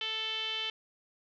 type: tone with low-pass filter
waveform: 5% pulse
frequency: 440 Hz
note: A4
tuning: in tune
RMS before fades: -35 dBFS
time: 0.01-0.7 s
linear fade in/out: 2 ms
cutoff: 3200 Hz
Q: 6.9
effects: none